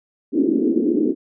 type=band-pass noise; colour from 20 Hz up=white; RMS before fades=-18 dBFS; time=0.32-1.15 s; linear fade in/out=50 ms; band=240 to 370 Hz; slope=48 dB/octave; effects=none